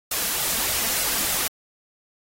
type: noise with flanger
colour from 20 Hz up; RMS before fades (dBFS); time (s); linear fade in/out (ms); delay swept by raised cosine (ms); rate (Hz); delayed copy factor
white; -24; 0.11-1.48; 5; 1.4 to 4.5; 3.3; +0.5
effects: AAC 48 kbps